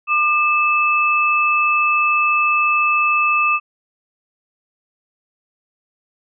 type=tone pair together; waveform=sine; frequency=1200 / 2617 Hz; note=D6 / E7; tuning=+37 / -13 cents; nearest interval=octave + minor second; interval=1350 cents; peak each=-16 dBFS; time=0.07-3.6 s; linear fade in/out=50 ms; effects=none